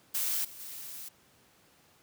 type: noise with level steps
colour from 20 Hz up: blue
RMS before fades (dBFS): -31 / -48 / -43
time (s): 0.14-1.09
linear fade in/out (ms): 10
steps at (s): 0.44 / 0.59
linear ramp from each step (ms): 10
effects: pink hiss -63 dBFS RMS until 2.02 s + high-pass 100 Hz 12 dB/octave